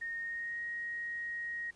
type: tone with pitch glide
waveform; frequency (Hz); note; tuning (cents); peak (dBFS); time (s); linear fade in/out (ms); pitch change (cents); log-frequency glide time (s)
sine; 1848 to 1880.3; A#6 to A#6; -16 to +14; -36; 0.01-1.71; 10; +30; 0.21-0.63
effects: pink hiss -65 dBFS RMS until 1.75 s + resampled to 22050 Hz